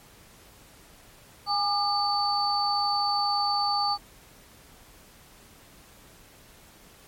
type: tone cluster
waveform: sine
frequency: 819 / 1204 / 4529 Hz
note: G#5 / D6 / C#8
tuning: -24 / +43 / +36 cents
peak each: -26 / -29 / -27 dBFS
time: 1.46-3.98 s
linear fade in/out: 50 ms
effects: pink hiss -53 dBFS RMS until 7.07 s + MP3 64 kbps

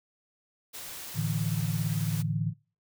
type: noise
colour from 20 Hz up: white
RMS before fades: -41 dBFS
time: 0.73-2.23 s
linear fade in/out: 20 ms
type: chord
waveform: sine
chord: A suspended fourth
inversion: none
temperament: equal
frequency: 110 / 146.83 / 164.81 Hz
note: A2 / D3 / E3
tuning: 0 / 0 / 0 cents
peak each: -31 dBFS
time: 1.14-2.54 s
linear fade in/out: 50 ms
effects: noise-tail reverb RT60 0.4 s tail -25 dB re dry

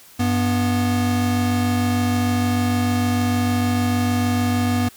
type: tone pair together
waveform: square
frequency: 97 / 244.4 Hz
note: G2 / B3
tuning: -18 / -18 cents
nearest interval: octave + major third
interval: 1600 cents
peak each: -22 / -20 dBFS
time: 0.19-4.89 s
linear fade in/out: 10 ms
effects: white hiss -47 dBFS RMS until 4.96 s

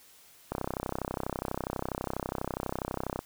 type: click train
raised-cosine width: 1 ms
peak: -17 dBFS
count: 87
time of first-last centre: 0.52-3.191 s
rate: 32.2 Hz
effects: white hiss -57 dBFS RMS until 3.25 s

